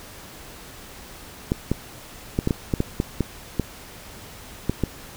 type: clicks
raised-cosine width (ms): 3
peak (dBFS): -7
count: 12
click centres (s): 1.519 / 1.716 / 2.389 / 2.474 / 2.508 / 2.738 / 2.804 / 3.001 / 3.207 / 3.597 / 4.696 / 4.837
effects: pink hiss -42 dBFS RMS until 5.16 s